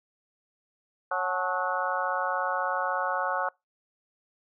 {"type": "harmonic tone with a mistuned harmonic", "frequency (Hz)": 183.6, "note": "F#3", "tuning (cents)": -13, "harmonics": [3, 4, 5, 6, 7, 8], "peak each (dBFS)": [-33, -33, -33, -33, -33, -33], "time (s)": [1.11, 3.49], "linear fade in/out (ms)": 5, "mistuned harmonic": 5, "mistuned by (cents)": -77, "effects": ["noise-tail reverb RT60 0.2 s tail -25 dB re dry"]}